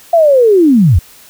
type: linear sweep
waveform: sine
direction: down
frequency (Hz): 694 to 67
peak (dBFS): -4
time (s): 0.13-0.99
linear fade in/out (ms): 5
effects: white hiss -40 dBFS RMS until 1.29 s